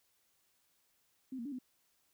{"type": "tone with pitch steps", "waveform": "sine", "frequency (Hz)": [261.2, 233.2, 286.9, 253.7], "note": ["C4", "A#3", "D4", "B3"], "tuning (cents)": [-3, 1, -40, 47], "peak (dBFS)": -39, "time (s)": [1.32, 1.588], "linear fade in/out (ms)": 5, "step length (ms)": 67, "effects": ["white hiss -75 dBFS RMS until 2.13 s"]}